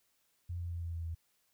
sine tone with pitch steps, 87.31 / 86.31 / 85.32 / 84.34 / 83.37 / 82.41 Hz, F2 / F2 / F2 / E2 / E2 / E2, 0 / -20 / -40 / +40 / +20 / 0 cents, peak -36 dBFS, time 0.49-1.15 s, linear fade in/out 10 ms, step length 110 ms, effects white hiss -75 dBFS RMS until 1.53 s

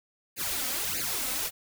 white noise with flanger, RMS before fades -31 dBFS, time 0.36-1.51 s, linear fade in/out 50 ms, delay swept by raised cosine 0.44 to 3.94 ms, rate 1.6 Hz, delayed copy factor +1, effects none

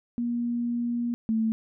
sine tone pair in turn, 238.2 / 222.4 Hz, A#3 / A3, +38 / +19 cents, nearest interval minor second, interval 119 cents, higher first, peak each -25 / -22 dBFS, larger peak second, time 0.18-1.14 / 1.29-1.52 s, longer first, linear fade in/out 0 ms, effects none

